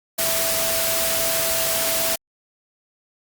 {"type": "tone in noise", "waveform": "sine", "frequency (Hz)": 659.3, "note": "E5", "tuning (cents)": 0, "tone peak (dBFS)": -27, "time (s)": [0.18, 2.16], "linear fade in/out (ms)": 10, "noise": "white", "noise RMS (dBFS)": -22, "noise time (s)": [0.18, 2.16], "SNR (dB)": -8, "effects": ["Opus 48 kbps"]}